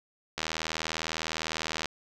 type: click train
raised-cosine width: 0.2 ms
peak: -13 dBFS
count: 119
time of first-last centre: 0.38-1.857 s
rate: 79.9 Hz
effects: none